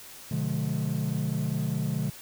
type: chord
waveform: triangle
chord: B diminished seventh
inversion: none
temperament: just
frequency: 123.47 / 148.16 / 177.8 / 213.4 Hz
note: B2 / D3 / F3 / Ab3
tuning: 0 / +16 / +31 / +47 cents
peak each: -30 / -27 / -31 / -31 dBFS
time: 0.31-2.1 s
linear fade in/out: 5 ms
effects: tanh soft clip ceiling -17 dBFS + white hiss -46 dBFS RMS until 2.21 s